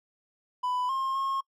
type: tone with pitch steps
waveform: triangle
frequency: 996 / 1067 / 1080 Hz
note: B5 / C6 / C#6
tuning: +14 / +34 / -45 cents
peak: -25 dBFS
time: 0.63-1.41 s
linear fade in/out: 10 ms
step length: 260 ms
effects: noise-tail reverb RT60 0.1 s tail -24 dB re dry